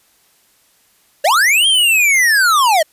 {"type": "linear two-way sweep", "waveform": "square", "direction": "up then down", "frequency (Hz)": [523.3, 3232, 596], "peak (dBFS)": -10, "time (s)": [1.24, 2.83], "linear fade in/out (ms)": 10, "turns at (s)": 1.67, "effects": ["white hiss -55 dBFS RMS until 2.92 s", "resampled to 32000 Hz"]}